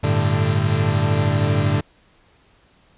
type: chord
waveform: 40% pulse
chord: G suspended second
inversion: none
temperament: equal with one note detuned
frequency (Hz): 98 / 110.83 / 146.83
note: G2 / A2 / D3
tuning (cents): 0 / +13 / 0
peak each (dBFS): -20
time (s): 0.03-1.81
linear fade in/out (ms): 10
effects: pink hiss -56 dBFS RMS until 2.97 s + resampled to 8000 Hz